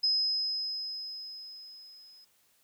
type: tone with level ramp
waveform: sine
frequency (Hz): 5080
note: D#8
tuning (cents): +35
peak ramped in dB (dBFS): -23 to -53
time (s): 0.03-2.25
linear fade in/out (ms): 10
effects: white hiss -68 dBFS RMS until 2.63 s